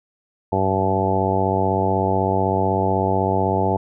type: harmonic tone with a mistuned harmonic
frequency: 96 Hz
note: G2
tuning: 36 cents flat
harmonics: 1 / 2 / 3 / 4 / 5 / 6 / 7 / 8 / 9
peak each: -24 / -26 / -28 / -25 / -26 / -29 / -25 / -28 / -23 dBFS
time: 0.52-3.77 s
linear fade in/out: 5 ms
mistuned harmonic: 1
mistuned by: +20 cents
effects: none